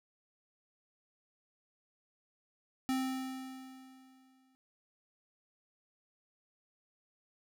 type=tone with exponential decay; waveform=square; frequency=261.5 Hz; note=C4; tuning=1 cent flat; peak=-30 dBFS; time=2.89-4.55 s; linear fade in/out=0 ms; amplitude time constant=360 ms; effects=none